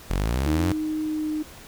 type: linear sweep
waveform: sawtooth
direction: up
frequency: 41.2 to 93.7 Hz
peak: -18 dBFS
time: 0.1-0.72 s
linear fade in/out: 0 ms
type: tone with pitch glide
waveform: sine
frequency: 310 to 307 Hz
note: D#4 to D#4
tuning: -6 to -23 cents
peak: -24 dBFS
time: 0.46-1.43 s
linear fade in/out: 10 ms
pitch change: -17 cents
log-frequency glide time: 1.02-1.31 s
effects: pink hiss -45 dBFS RMS until 1.67 s